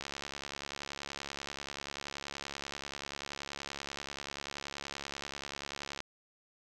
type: click train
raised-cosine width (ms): 0.2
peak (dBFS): -22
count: 423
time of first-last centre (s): 0.01-6.004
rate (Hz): 70.4
effects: none